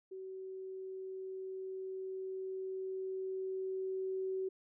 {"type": "tone with level ramp", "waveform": "sine", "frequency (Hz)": 378.8, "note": "F#4", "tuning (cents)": 41, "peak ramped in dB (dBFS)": [-43, -34], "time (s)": [0.11, 4.49], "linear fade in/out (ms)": 10, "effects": []}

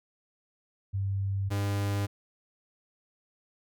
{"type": "tone pair in turn", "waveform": ["sine", "45% pulse"], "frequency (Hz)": [98, 100.76], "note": ["G2", "G2"], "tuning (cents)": [0, 48], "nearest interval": "unison", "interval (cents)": 48, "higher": "second", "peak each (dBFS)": -27, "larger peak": "neither", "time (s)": [[0.93, 1.5], [1.5, 2.07]], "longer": "neither", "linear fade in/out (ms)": 20, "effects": []}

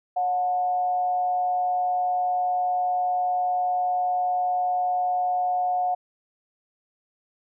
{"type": "tone with frequency modulation", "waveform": "sine", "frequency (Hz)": 725, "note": "F#5", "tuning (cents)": -35, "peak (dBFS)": -21, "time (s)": [0.16, 5.95], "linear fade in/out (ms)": 10, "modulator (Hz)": 160, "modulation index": 0.29, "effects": []}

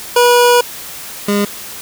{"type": "tone pair in turn", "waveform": "25% pulse", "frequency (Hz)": [485, 203.9], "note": ["B4", "G#3"], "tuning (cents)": [-31, -32], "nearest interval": "octave + minor third", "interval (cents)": 1501, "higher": "first", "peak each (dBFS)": [-3, -8], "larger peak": "first", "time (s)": [[0.16, 0.61], [1.28, 1.45]], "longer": "first", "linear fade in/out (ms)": 5, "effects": ["white hiss -29 dBFS RMS until 1.81 s"]}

